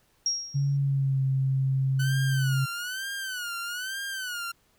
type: tone with exponential decay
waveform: sine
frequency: 5600 Hz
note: F8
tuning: 4 cents sharp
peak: -21 dBFS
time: 0.26-0.77 s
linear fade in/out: 2 ms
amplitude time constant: 110 ms
type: tone with pitch glide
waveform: sine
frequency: 140.3 to 133.81 Hz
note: C#3 to C3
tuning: +21 to +39 cents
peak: -22 dBFS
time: 0.54-2.66 s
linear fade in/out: 20 ms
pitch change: -82 cents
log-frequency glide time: 0.75-1.22 s
type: tone with vibrato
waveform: sawtooth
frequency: 1490 Hz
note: F#6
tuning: 12 cents sharp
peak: -28 dBFS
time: 1.99-4.52 s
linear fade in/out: 10 ms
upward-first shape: sine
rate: 1.1 Hz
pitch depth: 130 cents each way
effects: pink hiss -66 dBFS RMS until 4.78 s